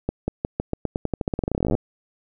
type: accelerating click train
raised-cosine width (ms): 2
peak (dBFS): -9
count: 29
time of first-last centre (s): 0.09-1.751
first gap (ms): 190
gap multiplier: 0.89
effects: none